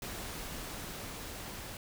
pink noise with level ramp, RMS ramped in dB -41 to -44 dBFS, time 0.02-1.77 s, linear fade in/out 2 ms, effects none

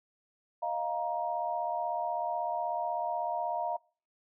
sine chord, Eb suspended second, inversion none, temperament equal with one note detuned, 622.3 / 698.5 / 941 Hz, Eb5 / F5 / Bb5, 0 / 0 / +16 cents, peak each -37 / -33 / -34 dBFS, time 0.62-3.77 s, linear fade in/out 10 ms, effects noise-tail reverb RT60 0.4 s tail -25 dB re dry

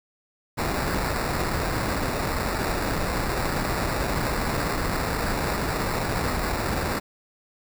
pink noise with sample-and-hold, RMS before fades -26 dBFS, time 0.57-7 s, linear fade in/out 20 ms, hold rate 3150 Hz, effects none

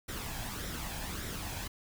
pink noise with flanger, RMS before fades -39 dBFS, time 0.08-1.68 s, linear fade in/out 10 ms, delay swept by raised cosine 0.54 to 1.25 ms, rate 1.7 Hz, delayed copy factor +0.5, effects none

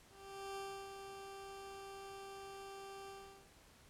20% pulse tone with ADSR envelope, 392 Hz, G4, in tune, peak -38 dBFS, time 0.09-3.49 s, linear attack 470 ms, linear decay 320 ms, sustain -6 dB, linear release 400 ms, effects pink hiss -64 dBFS RMS until 3.89 s + low-pass 12000 Hz 12 dB/octave

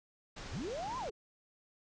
pink low-pass noise, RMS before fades -47 dBFS, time 0.36-1.1 s, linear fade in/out 10 ms, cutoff 7000 Hz, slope 48 dB/octave
sine linear two-way sweep, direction up then down, 43.65 to 1062 to 363.2 Hz, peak -37 dBFS, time 0.51-1.11 s, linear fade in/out 20 ms, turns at 0.98 s
effects none

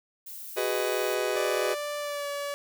violet noise, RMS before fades -41 dBFS, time 0.26-1.15 s, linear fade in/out 10 ms
40% pulse chord, G# minor seventh, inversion third, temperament just, 373.8 / 415.3 / 498.4 / 623 Hz, F#4 / G#4 / B4 / D#5, +18 / 0 / +16 / +2 cents, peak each -31 dBFS, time 0.56-1.75 s, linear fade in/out 20 ms
sawtooth tone with pitch glide, 587.3 to 571.6 Hz, D5 to D5, 0 to -47 cents, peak -27 dBFS, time 1.36-2.54 s, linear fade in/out 0 ms, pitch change -47 cents, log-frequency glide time 1.99-2.28 s
effects none

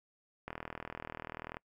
click train, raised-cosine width 0.5 ms, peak -25 dBFS, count 45, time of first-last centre 0.48-1.569 s, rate 40.4 Hz, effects noise-tail reverb RT60 0.1 s tail -26 dB re dry

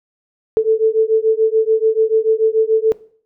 sine beating tone pair, 438.5 / 445.4 Hz, A4 / A4, -6 / +21 cents, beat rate 6.9 Hz, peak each -14 dBFS, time 0.57-2.92 s, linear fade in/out 0 ms, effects noise-tail reverb RT60 0.5 s tail -19 dB re dry

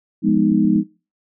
sine chord, F half-diminished seventh, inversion none, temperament equal, 174.61 / 207.7 / 246.9 / 311.1 Hz, F3 / Ab3 / Cb4 / Eb4, 0 / 0 / 0 / 0 cents, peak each -21 / -16 / -20 / -18 dBFS, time 0.22-0.84 s, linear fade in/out 50 ms
clicks, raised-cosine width 3 ms, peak -25 dBFS, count 5, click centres 0.289 / 0.373 / 0.518 / 0.65 / 0.761 s
effects noise-tail reverb RT60 0.3 s tail -19 dB re dry

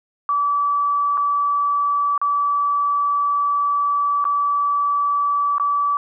sine tone with dropouts, 1152 Hz, D6, 34 cents flat, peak -16 dBFS, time 0.29-5.97 s, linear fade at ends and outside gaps 1 ms, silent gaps 1.173-1.177 / 2.178-2.215 / 4.242-4.252 / 5.582-5.598 s, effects none

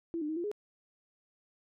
sine tone with pitch steps, 334.1 / 299.8 / 315.2 / 345 / 415.9 Hz, E4 / D4 / D#4 / F4 / G#4, +23 / +36 / +23 / -21 / +2 cents, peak -32 dBFS, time 0.14-0.515 s, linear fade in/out 0 ms, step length 75 ms, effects none

